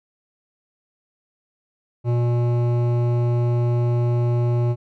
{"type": "tone with hard clipping", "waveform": "sine", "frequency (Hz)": 120.1, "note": "B2", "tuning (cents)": -48, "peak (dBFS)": -19, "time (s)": [2.04, 4.76], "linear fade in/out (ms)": 50, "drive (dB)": 13, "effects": []}